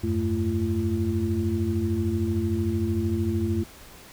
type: tone cluster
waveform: sine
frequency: 87 / 100.2 / 220.9 / 339.7 Hz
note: F2 / G2 / A3 / F4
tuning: -6 / +38 / +7 / -48 cents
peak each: -28 dBFS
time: 0.03-3.64 s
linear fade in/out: 10 ms
effects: pink hiss -47 dBFS RMS until 4.12 s